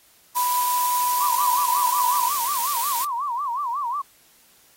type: tone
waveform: sine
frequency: 987.8 Hz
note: B5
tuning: in tune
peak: -20 dBFS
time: 0.35-2.3 s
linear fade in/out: 20 ms
type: noise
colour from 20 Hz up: blue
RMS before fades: -26 dBFS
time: 0.36-3.05 s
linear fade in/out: 5 ms
type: tone with vibrato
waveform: sine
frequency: 1046.5 Hz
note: C6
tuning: in tune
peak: -23 dBFS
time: 1.2-4.02 s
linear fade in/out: 10 ms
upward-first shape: sine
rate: 5.5 Hz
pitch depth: 210 cents each way
effects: white hiss -56 dBFS RMS until 4.76 s + AAC 48 kbps